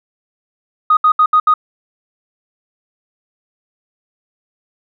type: tone bursts at uneven times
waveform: sine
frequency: 1244.5 Hz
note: D#6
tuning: in tune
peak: -6 dBFS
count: 5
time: 0.9-0.97 / 1.04-1.12 / 1.19-1.26 / 1.33-1.4 / 1.47-1.54 s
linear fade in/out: 5 ms
effects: tanh soft clip ceiling -2 dBFS